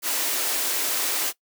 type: high-pass noise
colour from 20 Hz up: white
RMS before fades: -25 dBFS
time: 0.02-1.33 s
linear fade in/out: 50 ms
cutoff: 260 Hz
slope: 96 dB/octave
effects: noise-tail reverb RT60 0.1 s tail -20 dB re dry